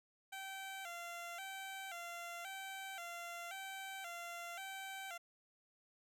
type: tone with vibrato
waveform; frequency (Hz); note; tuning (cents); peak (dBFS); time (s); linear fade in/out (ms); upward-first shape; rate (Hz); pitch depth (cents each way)
15% pulse; 730; F#5; -24; -39; 0.32-5.18; 10; square; 0.94; 100
effects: none